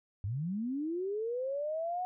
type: linear sweep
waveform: sine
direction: up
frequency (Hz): 90.6 to 740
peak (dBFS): -32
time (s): 0.24-2.05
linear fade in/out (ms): 0
effects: none